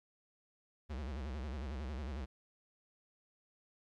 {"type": "tone with vibrato", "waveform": "square", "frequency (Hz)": 69.3, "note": "C#2", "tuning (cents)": 0, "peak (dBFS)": -40, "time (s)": [0.89, 2.26], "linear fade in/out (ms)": 20, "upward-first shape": "sine", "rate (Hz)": 11, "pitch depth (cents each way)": 200, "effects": ["low-pass 5000 Hz 12 dB/octave", "13-bit"]}